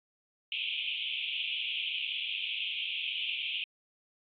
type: band-pass noise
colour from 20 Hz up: white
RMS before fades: -35 dBFS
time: 0.52-3.64 s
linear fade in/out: 2 ms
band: 2400 to 3400 Hz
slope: 96 dB/octave
effects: AAC 64 kbps